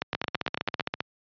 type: two click trains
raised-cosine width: 0.3 ms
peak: -11 / -11 dBFS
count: 8 / 14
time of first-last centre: 0.02-0.797 / 0.15-1.005 s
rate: 9.01 / 15.2 Hz
effects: high-pass 100 Hz 12 dB/octave + resampled to 11025 Hz